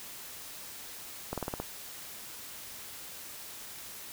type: slowing click train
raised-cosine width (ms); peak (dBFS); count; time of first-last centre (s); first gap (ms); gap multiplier
1; -19; 6; 1.33-1.6; 47; 1.07
effects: white hiss -45 dBFS RMS until 4.12 s